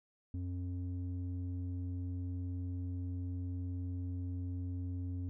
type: tone with low-pass filter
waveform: square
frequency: 89.6 Hz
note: F2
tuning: 45 cents sharp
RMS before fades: -39 dBFS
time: 0.34-5.29 s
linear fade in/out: 0 ms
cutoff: 210 Hz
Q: 7.5
effects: none